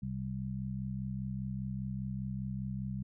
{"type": "harmonic tone", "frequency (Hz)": 65, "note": "C2", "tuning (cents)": -11, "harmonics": [1, 2, 3], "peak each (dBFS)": [-45, -38, -38], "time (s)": [0.02, 3.03], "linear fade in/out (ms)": 10, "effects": []}